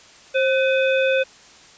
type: harmonic tone with a mistuned harmonic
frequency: 504 Hz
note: B4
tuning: 35 cents sharp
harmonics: 1 / 3 / 5 / 7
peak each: -17 / -25 / -24 / -31 dBFS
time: 0.34-1.24 s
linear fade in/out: 20 ms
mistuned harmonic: 1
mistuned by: +88 cents
effects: white hiss -47 dBFS RMS until 1.77 s + resampled to 16000 Hz

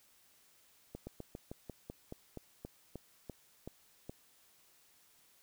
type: slowing click train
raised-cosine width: 2 ms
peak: -30 dBFS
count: 14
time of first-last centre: 0.95-4.095 s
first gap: 120 ms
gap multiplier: 1.11
effects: white hiss -67 dBFS RMS until 5.42 s

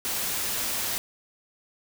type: noise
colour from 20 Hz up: white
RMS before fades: -29 dBFS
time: 0.05-0.98 s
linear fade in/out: 0 ms
effects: none

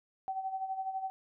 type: tone with tremolo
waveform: sine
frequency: 765 Hz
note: G5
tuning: 42 cents flat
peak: -31 dBFS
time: 0.28-1.1 s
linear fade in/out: 0 ms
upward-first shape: sine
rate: 12 Hz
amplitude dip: 65%
effects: none

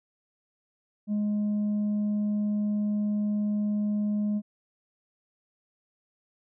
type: tone with tanh clipping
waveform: sine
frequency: 208.4 Hz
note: G#3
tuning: 6 cents sharp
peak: -25 dBFS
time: 1.07-4.42 s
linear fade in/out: 50 ms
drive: 2 dB
effects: none

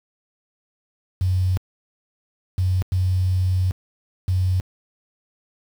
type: tone bursts at uneven times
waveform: sine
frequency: 92.5 Hz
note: F#2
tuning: in tune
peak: -16 dBFS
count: 4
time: 1.21-1.57 / 2.58-2.82 / 2.92-3.71 / 4.28-4.6 s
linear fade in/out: 0 ms
effects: high-pass 60 Hz 12 dB/octave + 7-bit

